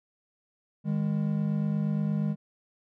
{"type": "tone pair together", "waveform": "triangle", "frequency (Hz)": [155.56, 204.1], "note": ["D#3", "G#3"], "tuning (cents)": [0, -30], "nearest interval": "perfect fourth", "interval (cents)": 470, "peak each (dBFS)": -26, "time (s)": [0.84, 2.36], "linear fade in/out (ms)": 50, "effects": []}